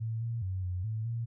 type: tone with pitch steps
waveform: sine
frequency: 112.6 / 115.9 / 93.7 / 90.6 / 110 / 116.1 Hz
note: A2 / A#2 / F#2 / F#2 / A2 / A#2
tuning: +40 / -10 / +22 / -36 / 0 / -7 cents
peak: -31 dBFS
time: 0-1.26 s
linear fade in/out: 20 ms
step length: 210 ms
effects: none